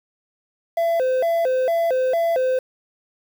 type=tone with vibrato; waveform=triangle; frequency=588 Hz; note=D5; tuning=2 cents sharp; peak=-15 dBFS; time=0.77-2.59 s; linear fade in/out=5 ms; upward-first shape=square; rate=2.2 Hz; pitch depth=230 cents each way; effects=7-bit